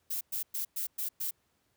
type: noise bursts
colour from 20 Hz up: violet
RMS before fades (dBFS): -34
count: 6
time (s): 0.1-1.31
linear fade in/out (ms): 10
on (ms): 110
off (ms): 110
effects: pink hiss -74 dBFS RMS until 1.76 s + high-pass 60 Hz 12 dB/octave